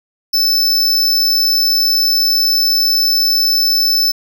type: tone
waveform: square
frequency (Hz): 5274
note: E8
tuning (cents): 0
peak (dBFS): -11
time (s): 0.33-4.12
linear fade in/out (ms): 10
effects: none